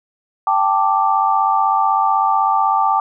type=chord; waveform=sine; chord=G suspended second; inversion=none; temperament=equal; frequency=784 / 880 / 1174.7 Hz; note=G5 / A5 / D6; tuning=0 / 0 / 0 cents; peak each=-17 dBFS; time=0.47-3 s; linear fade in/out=2 ms; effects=none